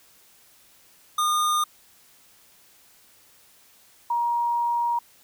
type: tone pair in turn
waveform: square / sine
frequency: 1218 / 946.6 Hz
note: D#6 / A#5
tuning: -37 / +26 cents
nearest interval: major third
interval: 437 cents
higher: first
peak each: -21 dBFS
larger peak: neither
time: 1.18-1.64 / 4.1-4.99 s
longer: second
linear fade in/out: 5 ms
effects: white hiss -56 dBFS RMS until 5.23 s